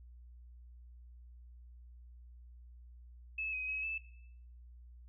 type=tone with pitch steps; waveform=sine; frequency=2602 / 2522 / 2555 / 2627 Hz; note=E7 / D#7 / D#7 / E7; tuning=-23 / +23 / +45 / -7 cents; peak=-35 dBFS; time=3.38-3.98 s; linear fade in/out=5 ms; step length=150 ms; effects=noise-tail reverb RT60 0.7 s tail -17 dB re dry + added 60 Hz sine -52 dBFS peak until 5.08 s